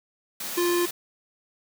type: high-pass noise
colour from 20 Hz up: white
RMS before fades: -33 dBFS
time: 0.4-0.91 s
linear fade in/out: 5 ms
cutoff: 130 Hz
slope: 48 dB/octave
type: tone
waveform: square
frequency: 349.2 Hz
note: F4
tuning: in tune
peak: -22 dBFS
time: 0.57-0.86 s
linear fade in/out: 10 ms
effects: none